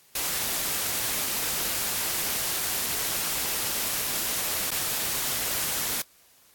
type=noise with dropouts; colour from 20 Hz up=white; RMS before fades=-28 dBFS; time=0.15-6.02 s; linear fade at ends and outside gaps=5 ms; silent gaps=4.708-4.714 s; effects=white hiss -58 dBFS RMS until 6.54 s + AAC 64 kbps